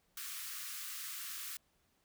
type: high-pass noise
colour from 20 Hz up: white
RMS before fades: -44 dBFS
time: 0.17-1.57 s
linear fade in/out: 2 ms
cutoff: 1100 Hz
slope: 96 dB/octave
effects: pink hiss -75 dBFS RMS until 2.04 s